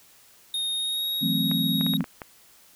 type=tone with pitch glide; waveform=square; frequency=3707 to 3778 Hz; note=A#7 to A#7; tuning=-10 to +22 cents; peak=-26 dBFS; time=0.54-1.97 s; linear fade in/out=2 ms; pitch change=+32 cents; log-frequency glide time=0.73-1.08 s
type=chord; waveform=sine; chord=F# half-diminished seventh; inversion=third; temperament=equal; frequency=164.81 / 185 / 220 / 261.6 Hz; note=E3 / F#3 / A3 / C4; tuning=0 / 0 / 0 / 0 cents; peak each=-28 / -29 / -29 / -28 dBFS; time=1.21-2.04 s; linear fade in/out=20 ms
type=clicks; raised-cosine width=0.5 ms; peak=-20 dBFS; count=7; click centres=1.514 / 1.811 / 1.865 / 1.937 / 2.007 / 2.042 / 2.218 s
effects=white hiss -55 dBFS RMS until 2.75 s